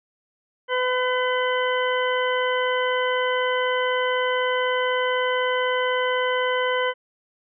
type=harmonic tone with a mistuned harmonic; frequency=504 Hz; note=B4; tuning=35 cents sharp; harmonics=1 / 2 / 3 / 4 / 6; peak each=-23 / -26 / -28 / -29 / -31 dBFS; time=0.68-6.94 s; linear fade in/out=50 ms; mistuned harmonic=6; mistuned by=+16 cents; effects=none